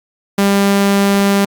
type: tone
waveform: sawtooth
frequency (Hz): 199.1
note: G3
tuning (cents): +27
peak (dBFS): -6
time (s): 0.38-1.45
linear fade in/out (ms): 5
effects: Opus 48 kbps